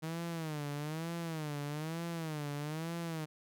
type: tone with vibrato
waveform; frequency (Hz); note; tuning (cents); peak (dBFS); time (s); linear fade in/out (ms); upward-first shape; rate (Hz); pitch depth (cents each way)
sawtooth; 156.5; D#3; +10; -33; 0.02-3.26; 20; sine; 1.1; 140
effects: none